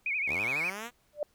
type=tone with vibrato; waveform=sine; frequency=2343 Hz; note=D7; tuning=5 cents flat; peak=-28 dBFS; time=0.06-0.7 s; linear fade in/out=2 ms; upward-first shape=sine; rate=12 Hz; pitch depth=140 cents each way
type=linear sweep; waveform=5% pulse; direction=up; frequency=58.9 to 248.2 Hz; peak=-26 dBFS; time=0.26-0.91 s; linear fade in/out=50 ms
type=tone with exponential growth; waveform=sine; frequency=593 Hz; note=D5; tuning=17 cents sharp; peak=-24 dBFS; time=1.13-1.23 s; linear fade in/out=2 ms; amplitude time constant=21 ms
effects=pink hiss -69 dBFS RMS until 1.34 s